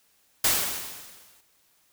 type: noise with exponential decay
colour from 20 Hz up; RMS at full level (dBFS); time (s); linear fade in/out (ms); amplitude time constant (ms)
white; -20; 0.44-1.41; 5; 210
effects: white hiss -65 dBFS RMS until 1.92 s